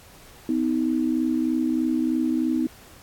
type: tone pair together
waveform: sine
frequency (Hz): 252.8 / 316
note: B3 / D#4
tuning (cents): +41 / +27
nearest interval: major third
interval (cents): 386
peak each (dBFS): -23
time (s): 0.49-2.67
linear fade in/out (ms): 2
effects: pink hiss -49 dBFS RMS until 3.02 s + AAC 64 kbps